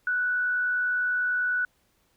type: tone with frequency modulation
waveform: sine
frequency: 1480 Hz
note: F#6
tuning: in tune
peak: -23 dBFS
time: 0.07-1.65 s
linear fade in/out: 2 ms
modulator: 70.6 Hz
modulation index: 0.29
effects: pink hiss -68 dBFS RMS until 2.16 s